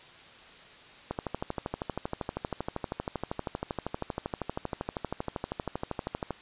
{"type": "click train", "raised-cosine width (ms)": 1, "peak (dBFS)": -17, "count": 67, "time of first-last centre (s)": [1.11, 6.307], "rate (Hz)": 12.7, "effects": ["white hiss -51 dBFS RMS until 6.41 s", "resampled to 8000 Hz"]}